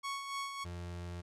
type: tone with tremolo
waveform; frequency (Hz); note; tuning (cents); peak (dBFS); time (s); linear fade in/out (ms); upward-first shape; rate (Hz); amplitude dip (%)
sawtooth; 1108.7; C#6; 0; -32; 0.03-0.65; 20; sine; 3.5; 50
type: tone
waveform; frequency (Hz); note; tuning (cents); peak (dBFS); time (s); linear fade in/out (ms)
35% pulse; 87.31; F2; 0; -39; 0.64-1.22; 20
effects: low-pass 9000 Hz 12 dB/octave